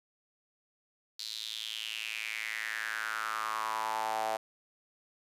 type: tone with high-pass filter sweep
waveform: sawtooth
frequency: 110 Hz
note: A2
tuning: in tune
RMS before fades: -36 dBFS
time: 1.19-4.37 s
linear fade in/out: 5 ms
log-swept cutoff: 4300 to 700 Hz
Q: 5.5
effects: resampled to 32000 Hz